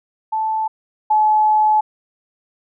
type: tone pair in turn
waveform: sine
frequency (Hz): 876 / 857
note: A5 / A5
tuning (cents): -8 / -46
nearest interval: unison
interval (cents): 38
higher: first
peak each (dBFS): -17 / -11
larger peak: second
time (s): 0.32-0.68 / 1.1-1.81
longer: second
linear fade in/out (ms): 10
effects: none